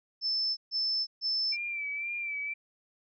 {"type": "tone bursts", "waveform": "sine", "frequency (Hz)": 5274, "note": "E8", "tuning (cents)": 0, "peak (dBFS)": -27, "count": 3, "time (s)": [0.21, 1.57], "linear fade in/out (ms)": 50, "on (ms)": 360, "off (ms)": 140}
{"type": "tone with vibrato", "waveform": "sine", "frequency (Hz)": 2341, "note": "D7", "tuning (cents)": -6, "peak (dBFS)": -32, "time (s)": [1.52, 2.54], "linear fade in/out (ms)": 10, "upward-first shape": "sine", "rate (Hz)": 2, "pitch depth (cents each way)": 46}
{"effects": []}